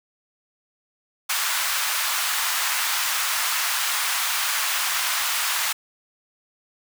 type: high-pass noise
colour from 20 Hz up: pink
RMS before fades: -24 dBFS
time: 1.29-5.73 s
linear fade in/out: 10 ms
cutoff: 1000 Hz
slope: 24 dB/octave
effects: none